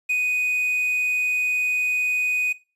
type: tone with quantisation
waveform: triangle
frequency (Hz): 2489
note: D#7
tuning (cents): 0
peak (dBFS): -18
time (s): 0.09-2.53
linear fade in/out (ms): 10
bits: 8
effects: noise-tail reverb RT60 0.3 s tail -18 dB re dry + resampled to 32000 Hz